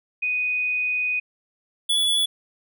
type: tone pair in turn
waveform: sine / square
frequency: 2489 / 3421 Hz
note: D#7 / A7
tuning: 0 / -49 cents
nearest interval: tritone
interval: 551 cents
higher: second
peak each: -21 / -19 dBFS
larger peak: second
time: 0.22-1.2 / 1.89-2.26 s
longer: first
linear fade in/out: 10 ms
effects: none